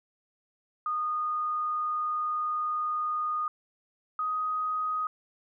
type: tone pair in turn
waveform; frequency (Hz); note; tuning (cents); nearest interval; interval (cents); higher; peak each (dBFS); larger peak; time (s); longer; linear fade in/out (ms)
sine; 1230 / 1251.5; D#6 / D#6; -20 / +10; unison; 30; second; -27; neither; 0.86-3.48 / 4.19-5.07; first; 2
effects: none